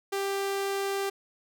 sawtooth tone, 394.2 Hz, G4, 10 cents sharp, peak -24 dBFS, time 0.12-1.1 s, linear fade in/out 10 ms, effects none

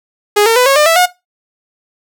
sawtooth tone with pitch steps, 414.6 / 454.7 / 498.8 / 547.1 / 600 / 658.1 / 721.9 Hz, G#4 / A#4 / B4 / C#5 / D5 / E5 / F#5, -3 / -43 / +17 / -23 / +37 / -3 / -43 cents, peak -3 dBFS, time 0.36-1.06 s, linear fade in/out 10 ms, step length 100 ms, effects noise-tail reverb RT60 0.2 s tail -17 dB re dry

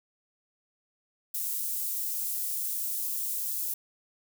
white high-pass noise, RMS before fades -32 dBFS, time 1.34-3.74 s, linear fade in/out 5 ms, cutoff 10000 Hz, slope 12 dB/octave, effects none

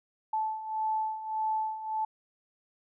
sine beating tone pair, 871 / 872.7 Hz, A5 / A5, -18 / -14 cents, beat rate 1.7 Hz, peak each -35 / -30 dBFS, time 0.33-2.05 s, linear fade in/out 5 ms, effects none

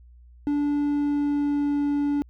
triangle tone with pitch glide, 290.2 to 288 Hz, D4 to D4, -21 to -34 cents, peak -19 dBFS, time 0.47-2.22 s, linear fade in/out 0 ms, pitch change -13 cents, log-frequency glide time 0.82-1.84 s, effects added 60 Hz sine -47 dBFS peak until 2.29 s

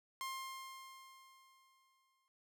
sawtooth tone with exponential decay, 1060 Hz, C6, 22 cents sharp, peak -36 dBFS, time 0.21-2.28 s, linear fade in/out 0 ms, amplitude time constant 450 ms, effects none

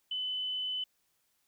sine tone, 3016 Hz, F#7, 32 cents sharp, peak -32 dBFS, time 0.11-0.84 s, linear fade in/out 5 ms, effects white hiss -75 dBFS RMS until 1.47 s

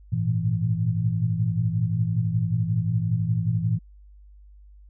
sine tone cluster, 102.8 / 114.4 / 119.7 / 165.1 Hz, G#2 / A#2 / A#2 / E3, -17 / -32 / +46 / +3 cents, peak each -28 / -24 / -31 / -26 dBFS, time 0.12-3.79 s, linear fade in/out 10 ms, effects added 50 Hz sine -46 dBFS peak until 4.89 s

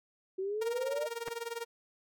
sine exponential sweep, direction up, 371.9 to 616 Hz, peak -32 dBFS, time 0.38-1.07 s, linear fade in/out 10 ms
sawtooth tone with tremolo, 466.2 Hz, A#4, in tune, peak -30 dBFS, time 0.61-1.65 s, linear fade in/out 10 ms, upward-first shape sine, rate 20 Hz, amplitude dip 85%
clicks, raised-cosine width 0.5 ms, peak -26 dBFS, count 2, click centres 1.277 / 1.284 s
effects none

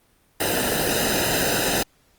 pink noise with comb filter, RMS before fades -22 dBFS, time 0.4-1.83 s, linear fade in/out 5 ms, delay 0.89 ms, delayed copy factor -0.85, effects pink hiss -61 dBFS RMS until 2.18 s + Opus 32 kbps

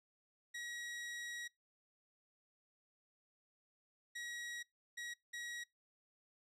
sawtooth tone bursts at uneven times, 1908 Hz, A#6, 40 cents sharp, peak -40 dBFS, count 4, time 0.54-1.48 / 4.15-4.63 / 4.97-5.14 / 5.33-5.64 s, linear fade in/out 10 ms, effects noise-tail reverb RT60 0.2 s tail -26 dB re dry + low-pass 9000 Hz 12 dB/octave

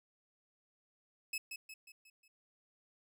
sawtooth tone with echo, 2587 Hz, E7, 33 cents flat, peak -33 dBFS, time 1.33-1.38 s, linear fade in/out 5 ms, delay 180 ms, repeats 5, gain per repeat -6 dB, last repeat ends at 2.28 s, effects none

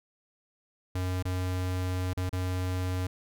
square tone with dropouts, 91.7 Hz, F#2, 15 cents flat, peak -29 dBFS, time 0.95-3.07 s, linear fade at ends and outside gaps 5 ms, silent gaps 1.226-1.252 / 2.134-2.172 / 2.294-2.328 s, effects none

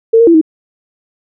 sine tone with pitch steps, 453 / 463.5 / 335.6 / 316.3 Hz, A#4 / A#4 / E4 / D#4, -50 / -10 / +31 / +29 cents, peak -3 dBFS, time 0.13-0.414 s, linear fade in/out 10 ms, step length 71 ms, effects none

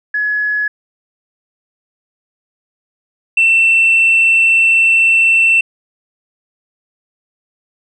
sine tone pair in turn, 1692 / 2686 Hz, G#6 / E7, +32 / +32 cents, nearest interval minor sixth, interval 800 cents, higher second, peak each -13 / -6 dBFS, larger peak second, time 0.14-0.68 / 3.37-5.61 s, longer second, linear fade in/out 5 ms, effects tanh soft clip ceiling -4 dBFS

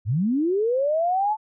sine linear sweep, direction up, 88.2 to 880 Hz, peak -19 dBFS, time 0.05-1.37 s, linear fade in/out 50 ms, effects none

